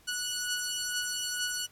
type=beating tone pair; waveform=10% pulse; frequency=1469 / 1471.2 Hz; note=F#6 / F#6; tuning=-13 / -10 cents; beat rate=2.2 Hz; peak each=-28 / -24 dBFS; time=0.07-1.67 s; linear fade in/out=20 ms; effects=pink hiss -61 dBFS RMS until 1.71 s + AAC 64 kbps